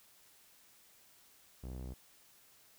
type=tone with low-pass filter; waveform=sawtooth; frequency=63.6 Hz; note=C2; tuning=48 cents flat; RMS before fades=-44 dBFS; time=1.63-1.94 s; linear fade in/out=10 ms; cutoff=610 Hz; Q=0.66; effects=white hiss -64 dBFS RMS until 2.78 s